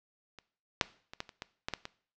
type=clicks; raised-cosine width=0.2 ms; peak=-30 / -6 / -26 / -18 / -30 / -21 / -16 / -15 / -22 dBFS; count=9; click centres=0.387 / 0.812 / 1.135 / 1.204 / 1.292 / 1.421 / 1.685 / 1.737 / 1.854 s; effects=noise-tail reverb RT60 0.5 s tail -19 dB re dry + low-pass 6000 Hz 12 dB/octave